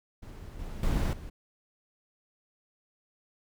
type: noise with level steps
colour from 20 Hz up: brown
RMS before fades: -43 / -39 / -27 / -42 dBFS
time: 0.22-1.3 s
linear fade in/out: 10 ms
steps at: 0.59 / 0.83 / 1.13 s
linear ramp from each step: 2 ms
effects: none